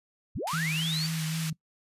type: linear sweep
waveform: sine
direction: up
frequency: 33 to 4699 Hz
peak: -30 dBFS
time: 0.35-1.07 s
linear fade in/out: 10 ms
type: band-pass noise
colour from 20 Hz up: pink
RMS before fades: -38 dBFS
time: 0.47-1.5 s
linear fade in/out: 2 ms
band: 1900 to 12000 Hz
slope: 12 dB/octave
type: tone with vibrato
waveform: sine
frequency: 160 Hz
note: D#3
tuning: 49 cents sharp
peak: -29 dBFS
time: 0.53-1.53 s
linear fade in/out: 5 ms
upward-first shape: sine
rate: 3.8 Hz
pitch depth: 28 cents each way
effects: noise-tail reverb RT60 0.1 s tail -21 dB re dry + resampled to 32000 Hz